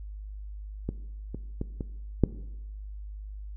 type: clicks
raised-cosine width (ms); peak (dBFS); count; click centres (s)
3; -17 / -22 / -18 / -20 / -6; 5; 0.89 / 1.346 / 1.614 / 1.808 / 2.237
effects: noise-tail reverb RT60 0.9 s tail -17 dB re dry + added 51 Hz sine -37 dBFS peak until 3.56 s